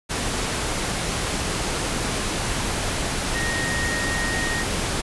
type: tone in noise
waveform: sine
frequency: 1866 Hz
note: A#6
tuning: 1 cent sharp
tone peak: -26 dBFS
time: 3.34-4.64 s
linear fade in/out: 20 ms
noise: pink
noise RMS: -25 dBFS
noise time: 0.09-5.02 s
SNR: -4 dB
effects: resampled to 24000 Hz